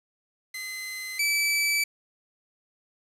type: tone pair in turn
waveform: sawtooth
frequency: 2051 / 2309 Hz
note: C7 / D7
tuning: -35 / -30 cents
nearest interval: major second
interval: 205 cents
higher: second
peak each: -30 / -19 dBFS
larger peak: second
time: 0.54-1.19 / 1.19-1.84 s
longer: neither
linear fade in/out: 5 ms
effects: resampled to 32000 Hz + 8-bit